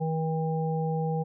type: harmonic tone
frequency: 160 Hz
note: D#3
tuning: 49 cents sharp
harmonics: 1 / 3 / 5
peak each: -27 / -32 / -34 dBFS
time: 0-1.24 s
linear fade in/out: 20 ms
effects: none